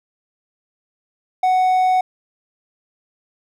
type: tone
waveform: triangle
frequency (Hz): 742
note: F#5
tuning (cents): +5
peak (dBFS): -11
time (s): 1.43-2.01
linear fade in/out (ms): 5
effects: none